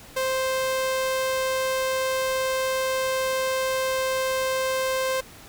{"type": "tone", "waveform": "sawtooth", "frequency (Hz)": 523.3, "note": "C5", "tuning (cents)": 0, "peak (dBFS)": -19, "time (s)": [0.16, 5.21], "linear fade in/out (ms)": 10, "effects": ["pink hiss -46 dBFS RMS until 5.48 s"]}